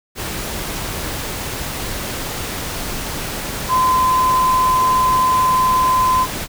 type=tone in noise; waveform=sine; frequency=1025 Hz; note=C6; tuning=36 cents flat; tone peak=-12 dBFS; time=3.68-6.27 s; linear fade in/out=50 ms; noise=pink; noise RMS=-25 dBFS; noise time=0.15-6.48 s; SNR=+10 dB; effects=none